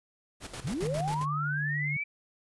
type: noise with tremolo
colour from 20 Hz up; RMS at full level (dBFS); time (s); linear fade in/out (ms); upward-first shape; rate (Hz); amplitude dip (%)
pink; -39; 0.4-1.26; 50; square; 7.4; 70
type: linear sweep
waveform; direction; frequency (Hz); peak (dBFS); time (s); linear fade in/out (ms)
sine; up; 98 to 2349; -30; 0.64-2.04; 10
type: tone with pitch glide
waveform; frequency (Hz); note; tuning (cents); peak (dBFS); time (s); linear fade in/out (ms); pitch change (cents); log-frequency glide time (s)
sine; 153 to 147.02; D#3 to D3; -29 to +2; -31; 0.82-1.97; 5; -69; 0.95-1.37
effects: resampled to 24000 Hz